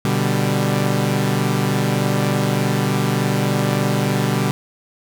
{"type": "chord", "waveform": "sawtooth", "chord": "G major", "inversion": "first", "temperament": "equal", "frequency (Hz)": [123.47, 146.83, 196], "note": ["B2", "D3", "G3"], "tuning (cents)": [0, 0, 0], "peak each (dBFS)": -17, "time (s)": [0.05, 4.51], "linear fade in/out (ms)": 0, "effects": []}